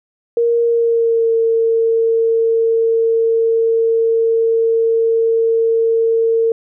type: tone with pitch glide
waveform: sine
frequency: 468.3 to 454.7 Hz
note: A#4 to A#4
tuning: +8 to -43 cents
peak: -11 dBFS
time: 0.37-6.52 s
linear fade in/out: 2 ms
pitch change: -51 cents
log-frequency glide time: 0.63-1.33 s
effects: none